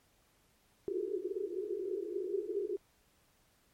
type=band-pass noise; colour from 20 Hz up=pink; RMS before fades=-37 dBFS; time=0.88-2.77 s; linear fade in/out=0 ms; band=360 to 420 Hz; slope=96 dB/octave; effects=pink hiss -70 dBFS RMS until 3.73 s + MP3 64 kbps